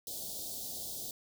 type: band-stop noise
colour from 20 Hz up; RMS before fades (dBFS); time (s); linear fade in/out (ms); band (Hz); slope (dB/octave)
white; -41; 0.07-1.11; 2; 760 to 3500; 48
effects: none